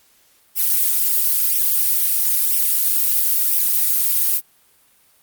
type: noise with flanger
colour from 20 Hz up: violet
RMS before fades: -17 dBFS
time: 0.55-4.41 s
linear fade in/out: 50 ms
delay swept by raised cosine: 0.35 to 5.15 ms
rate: 1 Hz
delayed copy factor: +0.65
effects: white hiss -56 dBFS RMS until 5.22 s + Opus 48 kbps